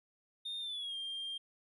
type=tone with pitch glide; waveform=triangle; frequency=3649 to 3195 Hz; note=A#7 to G7; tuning=-38 to +32 cents; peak=-36 dBFS; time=0.45-1.38 s; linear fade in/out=10 ms; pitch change=-230 cents; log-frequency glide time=0.6-0.96 s; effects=tanh soft clip ceiling -33 dBFS + resampled to 32000 Hz